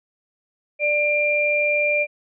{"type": "tone pair together", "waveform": "sine", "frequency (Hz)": [590, 2383], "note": ["D5", "D7"], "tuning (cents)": [8, 25], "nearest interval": "2 octaves", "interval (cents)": 2417, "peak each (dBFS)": [-21, -19], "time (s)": [0.79, 2.07], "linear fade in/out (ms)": 50, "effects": []}